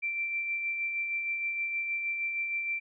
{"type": "tone with tremolo", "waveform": "sine", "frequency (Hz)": 2349, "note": "D7", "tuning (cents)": 0, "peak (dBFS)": -28, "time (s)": [0.02, 2.8], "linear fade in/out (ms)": 20, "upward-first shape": "sine", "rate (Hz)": 6.4, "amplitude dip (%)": 35, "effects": []}